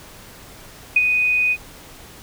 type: tone with ADSR envelope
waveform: sine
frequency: 2489 Hz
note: D#7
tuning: in tune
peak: -9 dBFS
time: 0.96-1.57 s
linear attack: 5 ms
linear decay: 36 ms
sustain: -6 dB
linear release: 52 ms
effects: pink hiss -42 dBFS RMS until 2.22 s